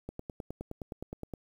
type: click train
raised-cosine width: 2 ms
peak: -25 dBFS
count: 13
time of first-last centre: 0.09-1.337 s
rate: 9.62 Hz
effects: 9-bit